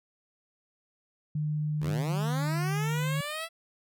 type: tone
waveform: sine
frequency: 151.3 Hz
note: D#3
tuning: 48 cents flat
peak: -27 dBFS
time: 1.35-3.21 s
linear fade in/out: 5 ms
type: linear sweep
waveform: 10% pulse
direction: up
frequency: 59.5 to 671 Hz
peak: -25 dBFS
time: 1.8-3.49 s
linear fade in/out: 50 ms
effects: none